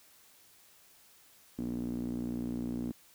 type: tone with band-pass filter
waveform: sawtooth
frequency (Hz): 59.9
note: A#1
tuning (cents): +48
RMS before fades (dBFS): -36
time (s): 1.58-2.92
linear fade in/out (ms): 10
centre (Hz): 260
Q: 5.4
effects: white hiss -61 dBFS RMS until 3.14 s